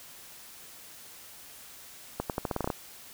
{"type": "accelerating click train", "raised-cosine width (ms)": 1, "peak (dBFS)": -15, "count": 10, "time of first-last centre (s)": [2.2, 2.702], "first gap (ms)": 98, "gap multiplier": 0.85, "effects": ["white hiss -49 dBFS RMS until 3.13 s"]}